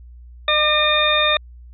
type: harmonic tone with a mistuned harmonic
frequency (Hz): 607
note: D#5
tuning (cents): -43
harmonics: 1 / 2 / 3 / 4 / 6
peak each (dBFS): -21 / -21 / -23 / -22 / -18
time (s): 0.48-1.37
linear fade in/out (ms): 2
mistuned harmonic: 2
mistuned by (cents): -22
effects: added 60 Hz sine -38 dBFS peak until 1.73 s